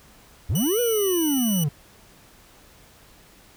triangle linear two-way sweep, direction up then down, 61.74 to 493.2 to 135.9 Hz, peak -18 dBFS, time 0.49-1.69 s, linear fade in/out 10 ms, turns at 0.8 s
5% pulse tone, 2960 Hz, F#7, in tune, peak -18 dBFS, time 0.55-1.64 s, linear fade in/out 5 ms
effects pink hiss -52 dBFS RMS until 3.56 s

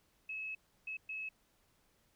sine tone bursts at uneven times, 2583 Hz, E7, 36 cents flat, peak -39 dBFS, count 3, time 0.29-0.55 / 0.87-0.97 / 1.09-1.29 s, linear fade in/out 5 ms, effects pink hiss -73 dBFS RMS until 2.15 s

